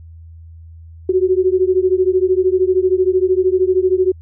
sine beating tone pair, 366.1 / 379.1 Hz, F#4 / F#4, -18 / +42 cents, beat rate 13 Hz, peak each -14 / -15 dBFS, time 1.09-4.12 s, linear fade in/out 5 ms, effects added 82 Hz sine -35 dBFS peak until 4.21 s

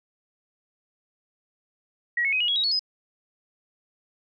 sine tone with pitch steps, 1911 / 2195 / 2522 / 2897 / 3327 / 3822 / 4390 / 5043 Hz, A#6 / C#7 / D#7 / F#7 / G#7 / A#7 / C#8 / D#8, +43 / -18 / +23 / -37 / +2 / +43 / -18 / +22 cents, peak -21 dBFS, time 2.17-2.794 s, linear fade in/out 5 ms, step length 78 ms, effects none

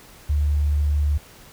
sine tone, 73.42 Hz, D2, in tune, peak -17 dBFS, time 0.29-1.18 s, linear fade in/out 10 ms, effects pink hiss -47 dBFS RMS until 1.52 s

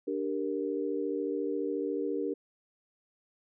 sine chord, G minor, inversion second, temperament equal, 293.7 / 392 / 466.2 Hz, D4 / G4 / Bb4, 0 / 0 / 0 cents, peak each -34 dBFS, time 0.07-2.34 s, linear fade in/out 10 ms, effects none

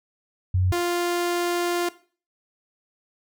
sine / sawtooth tone pair in turn, 92 / 349.2 Hz, F#2 / F4, -9 / 0 cents, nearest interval octave + major seventh, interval 2309 cents, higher second, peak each -18 dBFS, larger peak neither, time 0.54-0.72 / 0.72-1.89 s, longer second, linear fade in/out 5 ms, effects noise-tail reverb RT60 0.4 s tail -17 dB re dry

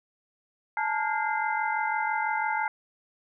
sine tone cluster, 858 / 904 / 1417 / 1610 / 2073 Hz, A5 / A5 / F6 / G6 / C7, -44 / +47 / +25 / +46 / -17 cents, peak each -29 / -31 / -33 / -36 / -33 dBFS, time 0.77-2.68 s, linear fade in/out 2 ms, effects none

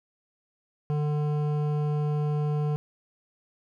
triangle tone with hard clipping, 148.9 Hz, D3, 24 cents sharp, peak -26 dBFS, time 0.9-2.76 s, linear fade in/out 0 ms, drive 16 dB, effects none

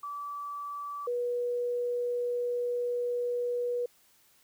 sine tone pair in turn, 1155 / 485.6 Hz, D6 / B4, -29 / -29 cents, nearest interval octave + minor third, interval 1500 cents, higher first, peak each -35 / -28 dBFS, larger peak second, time 0.03-1.07 / 1.07-3.86 s, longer second, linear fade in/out 5 ms, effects white hiss -64 dBFS RMS until 4.43 s

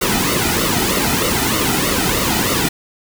pink noise with flanger, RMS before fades -17 dBFS, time 0.01-2.69 s, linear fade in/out 10 ms, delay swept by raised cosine 1.2 to 1.85 ms, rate 3.2 Hz, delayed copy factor -0.7, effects none

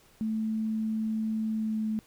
sine tone with pitch glide, 219.4 to 217.4 Hz, A3 to A3, -5 to -21 cents, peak -27 dBFS, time 0.21-1.99 s, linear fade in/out 0 ms, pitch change -16 cents, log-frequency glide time 1.48-1.87 s, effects pink hiss -60 dBFS RMS until 2.06 s

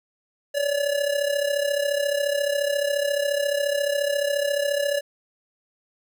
square tone with amplitude modulation, 572 Hz, D5, 46 cents flat, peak -19 dBFS, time 0.54-5.01 s, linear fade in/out 20 ms, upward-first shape sine, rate 34.3 Hz, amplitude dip 70%, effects none

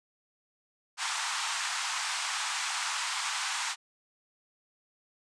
pink band-pass noise, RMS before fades -33 dBFS, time 0.97-3.76 s, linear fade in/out 50 ms, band 840 to 8900 Hz, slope 48 dB/octave, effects none

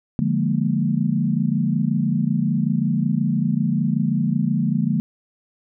sine chord, Bb dominant seventh, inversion first, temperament equal, 146.83 / 174.61 / 207.7 / 233.1 Hz, D3 / F3 / Ab3 / Bb3, 0 / 0 / 0 / 0 cents, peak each -23 dBFS, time 0.19-5 s, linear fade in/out 0 ms, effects none

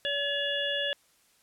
harmonic tone, 569 Hz, C#5, 45 cents sharp, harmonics 1 / 3 / 5 / 6, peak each -33 / -33 / -33 / -33 dBFS, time 0.05-0.93 s, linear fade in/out 0 ms, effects white hiss -65 dBFS RMS until 1.42 s + low-pass 12000 Hz 12 dB/octave

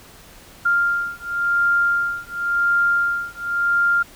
sine beating tone pair, 1396.9 / 1397.83 Hz, F6 / F6, 0 / +1 cents, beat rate 0.93 Hz, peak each -20 dBFS, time 0.65-4.03 s, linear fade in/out 10 ms, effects pink hiss -45 dBFS RMS until 4.15 s

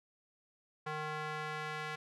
square tone with band-pass filter sweep, 153.7 Hz, D#3, 21 cents flat, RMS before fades -40 dBFS, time 0.86-1.96 s, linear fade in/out 10 ms, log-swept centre 1200 to 1800 Hz, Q 1.1, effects none

